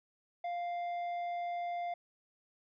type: tone with tanh clipping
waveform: sine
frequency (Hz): 698.5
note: F5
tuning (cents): 0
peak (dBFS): -36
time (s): 0.44-1.94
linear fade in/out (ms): 5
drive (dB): 7
effects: none